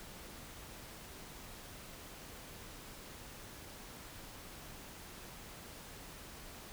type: silence
effects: pink hiss -51 dBFS RMS until 6.72 s